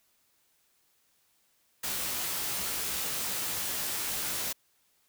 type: noise with comb filter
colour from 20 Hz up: white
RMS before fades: -33 dBFS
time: 1.83-4.53 s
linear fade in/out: 10 ms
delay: 16 ms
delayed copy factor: +0.6
effects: white hiss -70 dBFS RMS until 5.08 s